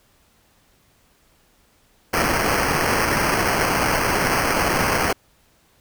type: noise with sample-and-hold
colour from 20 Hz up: white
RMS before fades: -20 dBFS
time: 2.13-5.13 s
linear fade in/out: 5 ms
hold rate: 3675 Hz
effects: pink hiss -59 dBFS RMS until 5.8 s